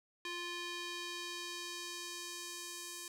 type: tone with band-pass filter sweep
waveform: square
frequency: 349.2 Hz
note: F4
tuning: in tune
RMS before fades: -44 dBFS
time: 0.25-3.08 s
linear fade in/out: 2 ms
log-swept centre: 3000 to 8100 Hz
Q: 1
effects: none